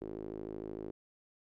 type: tone with band-pass filter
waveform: sawtooth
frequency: 53.3 Hz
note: G#1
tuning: 46 cents sharp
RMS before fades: -43 dBFS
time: 0.01-0.91 s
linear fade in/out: 5 ms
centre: 370 Hz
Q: 3.8
effects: none